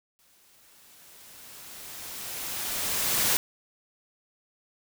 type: noise with exponential growth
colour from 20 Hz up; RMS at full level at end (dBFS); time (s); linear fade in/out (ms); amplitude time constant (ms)
white; -23; 0.19-3.37; 0; 690
effects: none